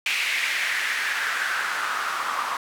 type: noise with band-pass filter sweep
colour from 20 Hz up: white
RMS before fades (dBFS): -26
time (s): 0.06-2.57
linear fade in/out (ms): 2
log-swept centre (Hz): 2400 to 1100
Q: 3.7
effects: none